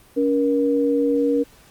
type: tone pair together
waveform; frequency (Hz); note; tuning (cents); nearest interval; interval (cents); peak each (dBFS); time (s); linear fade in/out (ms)
sine; 282 / 474.3; C#4 / A#4; +30 / +30; major sixth; 900; -19; 0.16-1.44; 20
effects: pink hiss -51 dBFS RMS until 1.7 s + Opus 32 kbps